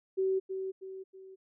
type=tone with echo; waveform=sine; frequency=381 Hz; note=G4; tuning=49 cents flat; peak=-26 dBFS; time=0.17-0.4 s; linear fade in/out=20 ms; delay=320 ms; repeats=3; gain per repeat=-7 dB; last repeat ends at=1.36 s; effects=none